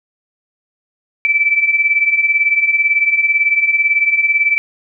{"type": "beating tone pair", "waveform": "sine", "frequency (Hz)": [2305, 2323], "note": ["D7", "D7"], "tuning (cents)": [-33, -20], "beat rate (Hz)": 18, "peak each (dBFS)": [-17, -12], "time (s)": [1.25, 4.58], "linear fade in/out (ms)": 0, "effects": []}